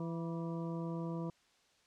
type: harmonic tone with a mistuned harmonic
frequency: 167 Hz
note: E3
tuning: 23 cents sharp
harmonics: 1 / 2 / 3 / 4 / 6 / 7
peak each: -38 / -43 / -47 / -51 / -50 / -55 dBFS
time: 0-1.3 s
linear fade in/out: 2 ms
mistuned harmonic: 6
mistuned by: -43 cents
effects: white hiss -70 dBFS RMS until 1.86 s + low-pass 6000 Hz 12 dB/octave